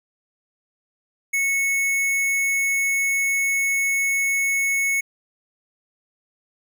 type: tone with hard clipping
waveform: sine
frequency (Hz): 2203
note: C#7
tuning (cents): -11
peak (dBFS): -20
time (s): 1.33-5.01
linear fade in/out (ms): 10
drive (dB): 18
effects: none